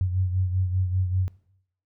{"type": "beating tone pair", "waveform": "sine", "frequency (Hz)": [92, 97.1], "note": ["F#2", "G2"], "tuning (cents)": [-9, -16], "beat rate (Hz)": 5.1, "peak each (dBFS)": [-22, -30], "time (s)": [0.01, 1.28], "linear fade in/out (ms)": 0, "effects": ["noise-tail reverb RT60 0.7 s tail -19 dB re dry"]}